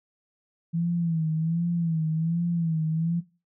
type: tone with vibrato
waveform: sine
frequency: 164.81 Hz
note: E3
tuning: in tune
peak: -23 dBFS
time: 0.73-3.21 s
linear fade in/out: 20 ms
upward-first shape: sine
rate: 1.3 Hz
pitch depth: 78 cents each way
effects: noise-tail reverb RT60 0.3 s tail -18 dB re dry